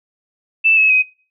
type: tone with pitch steps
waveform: sine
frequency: 2645 / 2582 / 2520 Hz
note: E7 / E7 / D#7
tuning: +5 / -37 / +21 cents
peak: -9 dBFS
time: 0.64-1.03 s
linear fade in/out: 20 ms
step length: 130 ms
effects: noise-tail reverb RT60 0.4 s tail -23 dB re dry